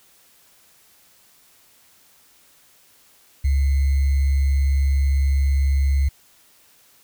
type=tone with sample-and-hold; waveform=sine; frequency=68.9 Hz; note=C#2; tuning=10 cents flat; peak=-15 dBFS; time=3.44-6.09 s; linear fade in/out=10 ms; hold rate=2100 Hz; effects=white hiss -55 dBFS RMS until 7.03 s